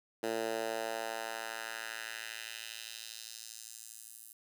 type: tone with high-pass filter sweep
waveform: 10% pulse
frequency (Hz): 112.5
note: A2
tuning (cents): +39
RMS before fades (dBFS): -41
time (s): 0.23-4.33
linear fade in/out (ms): 5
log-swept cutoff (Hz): 370 to 11000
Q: 1.4
effects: none